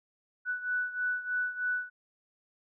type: beating tone pair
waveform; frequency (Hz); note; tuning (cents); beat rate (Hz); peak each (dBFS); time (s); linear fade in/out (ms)
sine; 1484 / 1487.2; F#6 / F#6; +5 / +8; 3.2; -31 / -35; 0.45-1.9; 50
effects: none